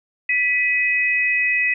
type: tone pair together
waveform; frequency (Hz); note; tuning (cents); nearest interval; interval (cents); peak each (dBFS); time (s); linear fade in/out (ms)
sine; 1975.5 / 2529; B6 / D#7; 0 / +28; major third; 428; -19 / -19; 0.29-1.74; 5
effects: none